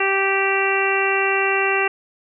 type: harmonic tone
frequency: 390 Hz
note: G4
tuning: 9 cents flat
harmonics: 1 / 2 / 3 / 4 / 5 / 6 / 7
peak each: -22 / -25 / -26 / -26 / -24 / -26 / -23 dBFS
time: 0-1.88 s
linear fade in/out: 5 ms
effects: none